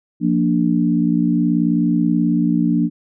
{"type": "chord", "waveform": "sine", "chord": "Bb major", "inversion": "second", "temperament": "equal", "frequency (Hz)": [174.61, 233.1, 293.7], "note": ["F3", "Bb3", "D4"], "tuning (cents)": [0, 0, 0], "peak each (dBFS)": -18, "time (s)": [0.2, 2.9], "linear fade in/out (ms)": 50, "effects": []}